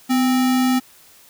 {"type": "tone with sample-and-hold", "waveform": "sine", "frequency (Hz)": 253.3, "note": "B3", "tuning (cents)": 44, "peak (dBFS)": -14, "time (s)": [0.09, 0.8], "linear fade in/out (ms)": 20, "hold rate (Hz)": 1050, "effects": ["white hiss -49 dBFS RMS until 1.29 s"]}